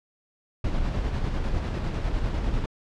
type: noise with tremolo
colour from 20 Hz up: brown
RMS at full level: -25 dBFS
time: 0.64-2.66 s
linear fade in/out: 5 ms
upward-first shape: square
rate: 10 Hz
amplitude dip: 30%
effects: low-pass 5000 Hz 12 dB/octave